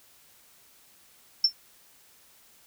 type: tone with exponential decay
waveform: sine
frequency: 5380 Hz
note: E8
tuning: 34 cents sharp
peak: -13 dBFS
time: 1.44-1.53 s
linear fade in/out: 5 ms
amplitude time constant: 18 ms
effects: tanh soft clip ceiling -9 dBFS + white hiss -58 dBFS RMS until 2.66 s